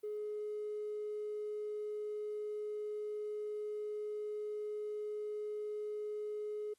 triangle tone with tanh clipping, 421.4 Hz, G#4, 25 cents sharp, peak -37 dBFS, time 0.03-6.74 s, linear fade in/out 10 ms, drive 1 dB, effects white hiss -75 dBFS RMS until 6.78 s + Opus 32 kbps

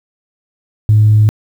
sine tone, 106.9 Hz, A2, 49 cents flat, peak -4 dBFS, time 0.89-1.29 s, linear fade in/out 0 ms, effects tanh soft clip ceiling -1 dBFS + 7-bit

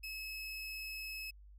30% pulse tone, 2583 Hz, E7, 36 cents flat, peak -39 dBFS, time 0.03-1.31 s, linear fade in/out 10 ms, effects added 50 Hz sine -54 dBFS peak until 1.58 s

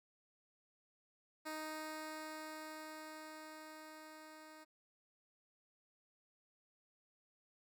10% pulse tone with level ramp, 311.1 Hz, D#4, in tune, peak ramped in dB -34 to -47 dBFS, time 1.45-4.65 s, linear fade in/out 20 ms, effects none

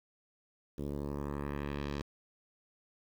10% pulse tone with low-pass filter sweep, 71.6 Hz, D2, 43 cents flat, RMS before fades -38 dBFS, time 0.78-2.02 s, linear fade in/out 5 ms, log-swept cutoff 410 to 5400 Hz, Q 1.1, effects 9-bit

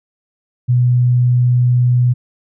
sine tone, 123.47 Hz, B2, in tune, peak -9 dBFS, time 0.68-2.14 s, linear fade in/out 20 ms, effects none

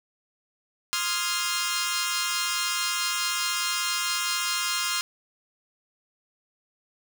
10% pulse chord, F minor seventh, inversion second, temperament equal, 1046.5 / 1244.5 / 1396.9 / 1661.2 Hz, C6 / Eb6 / F6 / Ab6, 0 / 0 / 0 / 0 cents, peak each -22 / -24 / -21 / -25 dBFS, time 0.93-5.01 s, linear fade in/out 0 ms, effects none

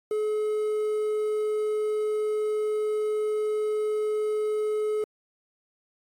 triangle tone with quantisation, 426.7 Hz, G#4, 47 cents sharp, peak -22 dBFS, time 0.11-5.04 s, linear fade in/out 2 ms, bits 8, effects AAC 64 kbps

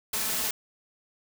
white noise with comb filter, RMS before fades -29 dBFS, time 0.13-0.51 s, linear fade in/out 5 ms, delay 4.6 ms, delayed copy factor +0.65, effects none

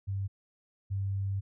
sine tone pair in turn, 98 / 98 Hz, G2 / G2, 0 / 0 cents, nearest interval unison, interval 0 cents, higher neither, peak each -30 / -29 dBFS, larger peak second, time 0.07-0.28 / 0.9-1.41 s, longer second, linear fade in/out 20 ms, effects none

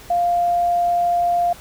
sine tone, 698.5 Hz, F5, in tune, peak -15 dBFS, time 0.1-1.53 s, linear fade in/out 5 ms, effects added 55 Hz sine -48 dBFS peak until 1.6 s + pink hiss -42 dBFS RMS until 1.6 s

